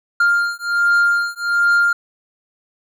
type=beating tone pair; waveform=triangle; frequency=1400 / 1401.3 Hz; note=F6 / F6; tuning=+4 / +5 cents; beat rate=1.3 Hz; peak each=-15 dBFS; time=0.2-1.93 s; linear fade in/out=5 ms; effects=none